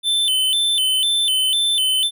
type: tone with vibrato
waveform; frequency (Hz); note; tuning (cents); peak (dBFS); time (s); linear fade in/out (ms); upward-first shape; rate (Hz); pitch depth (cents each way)
square; 3282; G#7; -21; -16; 0.03-2.11; 50; square; 2; 130
effects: none